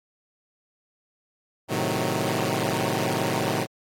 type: chord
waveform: 10% pulse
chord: A diminished seventh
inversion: none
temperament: equal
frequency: 110 / 130.81 / 155.56 / 185 Hz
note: A2 / C3 / Eb3 / Gb3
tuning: 0 / 0 / 0 / 0 cents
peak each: -21 dBFS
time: 1.68-3.67 s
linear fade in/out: 50 ms
effects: AAC 48 kbps